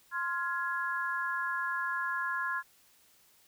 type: chord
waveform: sine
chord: F minor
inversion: second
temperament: just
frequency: 1047.7 / 1396.9 / 1676.3 Hz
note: C6 / F6 / Ab6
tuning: +2 / 0 / +16 cents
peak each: -35 / -36 / -34 dBFS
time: 0.11-2.63 s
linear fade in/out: 50 ms
effects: white hiss -64 dBFS RMS until 3.47 s